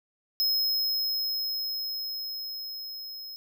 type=tone with level ramp; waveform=square; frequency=5140 Hz; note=E8; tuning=45 cents flat; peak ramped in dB=-23 to -39 dBFS; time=0.4-3.36 s; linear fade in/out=0 ms; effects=none